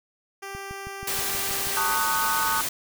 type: tone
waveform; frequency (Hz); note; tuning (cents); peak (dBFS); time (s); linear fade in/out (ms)
10% pulse; 393.1; G4; +5; -26; 0.42-1.96; 10
type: click train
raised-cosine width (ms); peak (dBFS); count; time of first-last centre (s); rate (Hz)
5; -27; 8; 0.55-1.67; 6.25
type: noise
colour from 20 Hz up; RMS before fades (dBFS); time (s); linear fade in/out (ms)
white; -28; 1.07-2.69; 5
type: chord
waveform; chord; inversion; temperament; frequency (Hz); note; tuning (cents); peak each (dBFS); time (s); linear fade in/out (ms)
sine; D# half-diminished seventh; second; just; 896 / 1120.1 / 1244.5 / 1493.4; A5 / C#6 / D#6 / F#6; +31 / +18 / 0 / +16; -28 / -31 / -28 / -29; 1.77-2.61; 0
effects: none